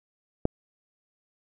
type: click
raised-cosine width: 2 ms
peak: -9 dBFS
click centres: 0.454 s
effects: none